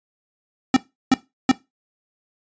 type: tone bursts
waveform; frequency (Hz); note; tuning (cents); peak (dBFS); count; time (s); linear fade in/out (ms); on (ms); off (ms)
square; 261.6; C4; 0; -11; 3; 0.74-1.515; 2; 25; 350
effects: noise-tail reverb RT60 0.2 s tail -17 dB re dry + resampled to 16000 Hz